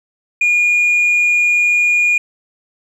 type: tone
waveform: sine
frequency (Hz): 2433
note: D#7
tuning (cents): -39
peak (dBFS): -8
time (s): 0.41-2.18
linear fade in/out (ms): 5
effects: tanh soft clip ceiling -9 dBFS + 8-bit